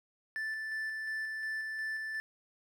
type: tone with tremolo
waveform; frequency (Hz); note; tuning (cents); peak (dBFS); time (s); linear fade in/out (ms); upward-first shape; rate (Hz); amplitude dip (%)
triangle; 1760; A6; 0; -32; 0.36-2.2; 0; square; 2.8; 25
effects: none